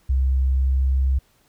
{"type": "tone with pitch glide", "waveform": "sine", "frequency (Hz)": [65.8, 66.3], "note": ["C2", "C2"], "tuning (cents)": [10, 23], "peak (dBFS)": -16, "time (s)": [0.09, 1.19], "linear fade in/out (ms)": 10, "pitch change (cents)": 13, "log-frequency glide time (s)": [0.48, 0.93], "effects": ["pink hiss -61 dBFS RMS until 1.48 s"]}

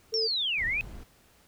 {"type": "tone", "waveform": "sine", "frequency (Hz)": 445.3, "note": "A4", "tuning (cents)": 21, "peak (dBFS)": -29, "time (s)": [0.12, 0.28], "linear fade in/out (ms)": 20}
{"type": "linear two-way sweep", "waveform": "sine", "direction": "down then up", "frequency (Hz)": [5588, 1791, 2579], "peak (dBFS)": -26, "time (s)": [0.14, 0.81], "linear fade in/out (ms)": 0, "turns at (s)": 0.65}
{"type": "noise", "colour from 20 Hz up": "brown", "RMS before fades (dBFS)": -42, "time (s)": [0.57, 1.04], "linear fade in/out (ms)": 10}
{"effects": ["pink hiss -61 dBFS RMS until 1.47 s"]}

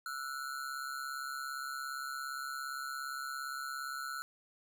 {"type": "ring-modulated tone", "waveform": "square", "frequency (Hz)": 1396.9, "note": "F6", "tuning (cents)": 0, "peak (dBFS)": -36, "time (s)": [0.06, 4.22], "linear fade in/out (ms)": 0, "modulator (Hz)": 68.7, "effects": []}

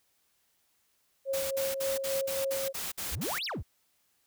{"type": "tone with tremolo", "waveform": "sine", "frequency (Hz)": 542, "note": "C#5", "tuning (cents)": -39, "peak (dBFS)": -28, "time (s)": [1.25, 2.73], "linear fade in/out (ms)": 50, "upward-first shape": "sine", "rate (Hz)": 3.5, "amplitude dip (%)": 40}
{"type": "noise bursts", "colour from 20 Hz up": "white", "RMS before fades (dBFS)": -36, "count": 9, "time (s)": [1.33, 3.39], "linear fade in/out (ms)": 10, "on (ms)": 180, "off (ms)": 55}
{"type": "exponential two-way sweep", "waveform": "triangle", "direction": "up then down", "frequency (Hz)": [45, 5580, 45], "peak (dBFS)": -31, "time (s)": [3.11, 3.63], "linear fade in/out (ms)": 20, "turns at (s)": 3.45}
{"effects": ["white hiss -72 dBFS RMS until 4.26 s"]}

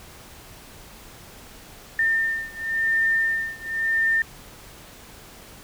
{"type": "beating tone pair", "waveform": "sine", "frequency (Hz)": [1805, 1805.94], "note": ["A6", "A6"], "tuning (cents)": [44, 45], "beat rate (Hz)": 0.94, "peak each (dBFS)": [-23, -24], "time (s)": [1.99, 4.22], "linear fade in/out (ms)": 2, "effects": ["pink hiss -45 dBFS RMS until 5.63 s"]}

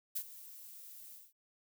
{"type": "noise with ADSR envelope", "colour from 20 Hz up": "violet", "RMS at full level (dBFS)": -35, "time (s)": [0.15, 1.33], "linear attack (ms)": 15, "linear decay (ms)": 64, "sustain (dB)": -17, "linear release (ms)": 200, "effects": []}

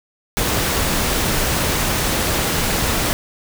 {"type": "noise", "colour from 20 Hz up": "pink", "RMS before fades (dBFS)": -19, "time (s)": [0.37, 3.13], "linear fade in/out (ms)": 0, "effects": []}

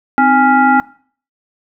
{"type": "tone with frequency modulation", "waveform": "sine", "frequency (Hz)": 825, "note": "G#5", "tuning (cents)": -12, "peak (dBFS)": -7, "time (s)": [0.18, 0.8], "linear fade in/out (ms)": 0, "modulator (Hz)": 567, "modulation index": 1.2, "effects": ["noise-tail reverb RT60 0.5 s tail -22 dB re dry"]}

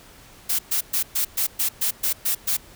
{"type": "noise bursts", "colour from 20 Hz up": "blue", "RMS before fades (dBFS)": -22, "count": 10, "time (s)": [0.49, 2.57], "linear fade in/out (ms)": 10, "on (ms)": 100, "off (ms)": 120, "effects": ["pink hiss -48 dBFS RMS until 2.75 s"]}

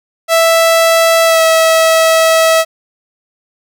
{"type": "tone with pitch glide", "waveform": "sawtooth", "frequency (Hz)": [659.3, 648.7], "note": ["E5", "E5"], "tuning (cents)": [0, -28], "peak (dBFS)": -3, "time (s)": [0.28, 2.65], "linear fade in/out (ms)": 50, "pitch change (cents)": -28, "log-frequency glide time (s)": [1.25, 1.42], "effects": []}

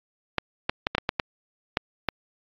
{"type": "clicks", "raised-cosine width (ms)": 0.3, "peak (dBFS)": -6, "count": 9, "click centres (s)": [0.383, 0.695, 0.869, 0.95, 0.982, 1.091, 1.198, 1.771, 2.087], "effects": ["low-pass 5000 Hz 12 dB/octave", "AAC 32 kbps"]}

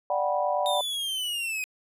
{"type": "chord", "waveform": "sine", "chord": "G major seventh", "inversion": "second", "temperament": "just", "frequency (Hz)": [588, 735, 784, 980], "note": ["D5", "F#5", "G5", "B5"], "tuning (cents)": [2, -12, 0, -14], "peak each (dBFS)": [-27, -28, -32, -30], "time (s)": [0.1, 0.81], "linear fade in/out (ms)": 2}
{"type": "linear sweep", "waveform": "45% pulse", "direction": "down", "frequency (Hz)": [3686, 2489], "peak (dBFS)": -28, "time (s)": [0.66, 1.64], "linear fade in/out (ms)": 0}
{"effects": ["resampled to 32000 Hz"]}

